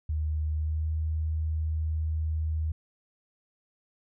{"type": "tone with pitch glide", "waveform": "sine", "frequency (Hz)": [77, 78.66], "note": ["D#2", "D#2"], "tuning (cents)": [-17, 19], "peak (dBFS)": -26, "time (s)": [0.09, 2.72], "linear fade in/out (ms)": 5, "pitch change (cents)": 36, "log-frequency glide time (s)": [0.55, 0.9], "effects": []}